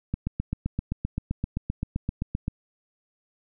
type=click train; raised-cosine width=5 ms; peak=-14 dBFS; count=19; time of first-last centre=0.14-2.481 s; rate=7.69 Hz; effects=none